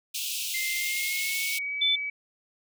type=high-pass noise; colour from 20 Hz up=pink; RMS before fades=-32 dBFS; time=0.14-1.59 s; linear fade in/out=10 ms; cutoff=2500 Hz; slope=96 dB/octave
type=tone with pitch glide; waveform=sine; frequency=2093 to 2282 Hz; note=C7 to C#7; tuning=0 to +50 cents; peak=-29 dBFS; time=0.54-2.1 s; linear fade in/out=5 ms; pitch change=+150 cents; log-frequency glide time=0.74-1.74 s
type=tone; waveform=sine; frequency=3514 Hz; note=A7; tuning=3 cents flat; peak=-21 dBFS; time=1.81-1.96 s; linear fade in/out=10 ms
effects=none